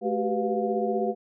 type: tone cluster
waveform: sine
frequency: 216 / 378.9 / 394.6 / 496.2 / 704 Hz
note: A3 / F#4 / G4 / B4 / F5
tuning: -32 / +41 / +11 / +8 / +14 cents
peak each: -30 dBFS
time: 0.01-1.15 s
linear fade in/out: 50 ms
effects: none